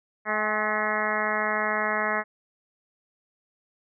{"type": "harmonic tone with a mistuned harmonic", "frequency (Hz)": 213.7, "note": "G#3", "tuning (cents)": 50, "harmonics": [1, 2, 3, 4, 5, 6, 7, 8, 9, 10], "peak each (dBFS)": [-36, -35, -31, -33, -32, -32, -35, -31, -31, -35], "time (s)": [0.25, 2.24], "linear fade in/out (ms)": 50, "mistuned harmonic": 4, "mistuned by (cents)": -32, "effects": []}